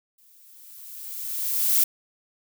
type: noise with exponential growth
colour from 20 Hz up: violet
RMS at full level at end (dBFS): -18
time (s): 0.18-1.84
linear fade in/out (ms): 5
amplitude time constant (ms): 360
effects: none